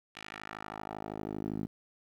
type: tone with band-pass filter sweep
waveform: 10% pulse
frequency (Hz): 52.7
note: G#1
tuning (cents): +26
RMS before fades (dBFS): -40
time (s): 0.15-1.67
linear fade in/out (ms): 10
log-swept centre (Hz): 2700 to 220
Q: 1.4
effects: 11-bit